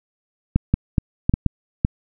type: clicks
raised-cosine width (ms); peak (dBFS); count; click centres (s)
5; -3; 7; 0.56 / 0.74 / 0.982 / 1.295 / 1.339 / 1.463 / 1.849
effects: none